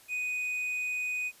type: tone with hard clipping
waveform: triangle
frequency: 2489 Hz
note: D#7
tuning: in tune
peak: -31 dBFS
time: 0.08-1.32 s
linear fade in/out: 50 ms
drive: 6 dB
effects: white hiss -57 dBFS RMS until 1.4 s + resampled to 32000 Hz